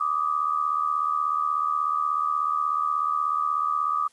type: tone pair together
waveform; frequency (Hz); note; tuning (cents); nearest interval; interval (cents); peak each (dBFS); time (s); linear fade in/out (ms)
sine; 1168 / 1244.5; D6 / D#6; -10 / 0; minor second; 110; -25; 0-4.08; 10
effects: white hiss -60 dBFS RMS until 4.12 s + resampled to 24000 Hz

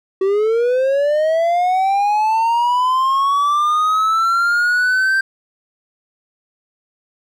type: linear sweep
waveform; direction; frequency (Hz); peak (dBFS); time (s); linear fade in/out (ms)
triangle; up; 377.4 to 1574; -11; 0.21-5.21; 5
effects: none

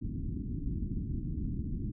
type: low-pass noise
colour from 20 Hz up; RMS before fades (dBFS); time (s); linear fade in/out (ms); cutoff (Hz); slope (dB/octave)
pink; -35; 0.01-1.92; 20; 310; 48
effects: none

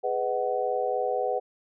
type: chord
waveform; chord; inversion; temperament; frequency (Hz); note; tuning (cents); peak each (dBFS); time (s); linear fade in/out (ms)
sine; G# minor seventh; none; just; 415.3 / 498.4 / 623 / 747.5; G#4 / B4 / D#5 / F#5; 0 / +16 / +2 / +17; -32 / -28 / -33 / -29; 0.03-1.4; 20
effects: none

